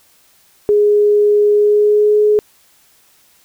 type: tone with pitch glide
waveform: sine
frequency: 415.3 to 421.3 Hz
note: G#4 to G#4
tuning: 0 to +25 cents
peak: -8 dBFS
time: 0.69-2.39 s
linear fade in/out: 0 ms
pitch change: +25 cents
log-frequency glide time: 1.52-2.23 s
effects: white hiss -52 dBFS RMS until 3.44 s